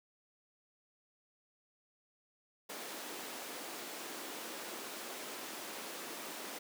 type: high-pass noise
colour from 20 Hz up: pink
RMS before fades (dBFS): -45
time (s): 2.69-6.59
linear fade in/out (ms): 10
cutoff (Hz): 260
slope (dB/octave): 24
effects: none